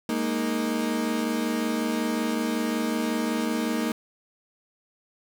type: chord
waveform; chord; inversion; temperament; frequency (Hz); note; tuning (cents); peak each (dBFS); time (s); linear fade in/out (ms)
35% pulse; Ab suspended second; none; equal; 207.7 / 233.1 / 311.1; Ab3 / Bb3 / Eb4; 0 / 0 / 0; -31 / -25 / -28; 0.09-3.92; 2
effects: none